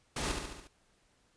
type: noise with echo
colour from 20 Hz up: pink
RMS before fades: -35 dBFS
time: 0.16-0.32 s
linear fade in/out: 5 ms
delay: 71 ms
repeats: 5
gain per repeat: -4 dB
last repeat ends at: 0.675 s
effects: pink hiss -70 dBFS RMS until 1.36 s + resampled to 22050 Hz